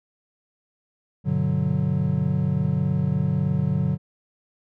triangle chord, G major seventh, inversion none, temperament equal, 98 / 123.47 / 146.83 / 185 Hz, G2 / B2 / D3 / F#3, 0 / 0 / 0 / 0 cents, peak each -27 / -26 / -21 / -23 dBFS, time 1.24-3.98 s, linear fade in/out 50 ms, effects none

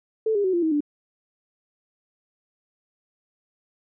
sine tone with pitch steps, 440 / 405.8 / 374.3 / 345.2 / 318.4 / 293.7 Hz, A4 / G#4 / F#4 / F4 / D#4 / D4, 0 / -40 / +20 / -20 / +40 / 0 cents, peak -19 dBFS, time 0.26-0.806 s, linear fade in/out 5 ms, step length 91 ms, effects none

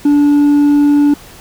sine tone with hard clipping, 290 Hz, D4, 22 cents flat, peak -7 dBFS, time 0.05-1.14 s, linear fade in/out 5 ms, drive 2 dB, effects pink hiss -37 dBFS RMS until 1.4 s

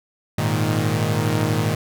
sawtooth chord, Ab suspended second, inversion none, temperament equal with one note detuned, 104.19 / 116.54 / 155.56 Hz, Ab2 / Bb2 / Eb3, +6 / 0 / 0 cents, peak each -19 dBFS, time 0.38-1.75 s, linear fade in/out 5 ms, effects none

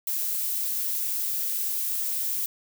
violet noise, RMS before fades -28 dBFS, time 0.07-2.46 s, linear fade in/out 2 ms, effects none

